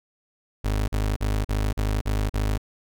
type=tone bursts; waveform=30% pulse; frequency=51.8 Hz; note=G#1; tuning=4 cents flat; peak=-19 dBFS; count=7; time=0.64-2.578 s; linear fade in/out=10 ms; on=240 ms; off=43 ms; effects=none